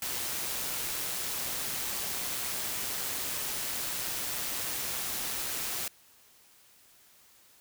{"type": "noise with amplitude modulation", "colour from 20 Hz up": "white", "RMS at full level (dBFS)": -33, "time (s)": [0.02, 5.88], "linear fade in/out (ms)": 2, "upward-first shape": "sine", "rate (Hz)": 127, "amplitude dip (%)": 25, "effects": ["white hiss -60 dBFS RMS until 7.6 s"]}